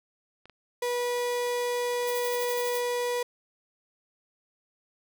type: clicks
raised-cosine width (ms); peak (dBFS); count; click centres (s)
0.3; -34; 8; 0.456 / 0.497 / 1.183 / 1.468 / 1.935 / 2.03 / 2.44 / 2.67
type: tone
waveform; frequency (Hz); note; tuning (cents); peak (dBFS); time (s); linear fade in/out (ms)
35% pulse; 487; B4; -24; -25; 0.82-3.23; 5
type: noise with tremolo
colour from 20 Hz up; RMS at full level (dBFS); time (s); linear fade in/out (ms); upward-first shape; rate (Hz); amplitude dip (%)
violet; -36; 2.07-2.81; 5; sine; 12; 65
effects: none